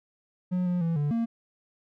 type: tone with pitch steps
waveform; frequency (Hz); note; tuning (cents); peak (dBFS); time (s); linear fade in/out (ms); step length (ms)
triangle; 181.1 / 178 / 166.3 / 146.1 / 230.5; F#3 / F3 / E3 / D3 / A#3; -37 / +33 / +16 / -9 / -19; -22; 0.51-1.26; 20; 150
effects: none